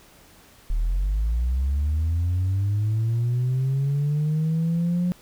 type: linear sweep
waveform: sine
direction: up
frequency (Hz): 36.58 to 180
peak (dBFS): -18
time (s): 0.7-5.12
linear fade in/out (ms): 0
effects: tanh soft clip ceiling -18 dBFS + pink hiss -52 dBFS RMS until 5.21 s